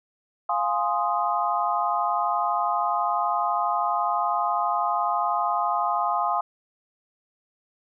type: chord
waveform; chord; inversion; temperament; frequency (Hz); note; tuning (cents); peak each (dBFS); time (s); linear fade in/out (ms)
sine; F minor seventh; none; equal; 698.5 / 830.6 / 1046.5 / 1244.5; F5 / Ab5 / C6 / Eb6; 0 / 0 / 0 / 0; -27; 0.49-6.41; 5
effects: none